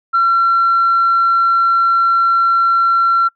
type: tone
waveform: sine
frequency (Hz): 1360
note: F6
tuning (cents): -46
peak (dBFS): -8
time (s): 0.13-3.29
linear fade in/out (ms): 20
effects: noise-tail reverb RT60 0.1 s tail -24 dB re dry + tanh soft clip ceiling -6 dBFS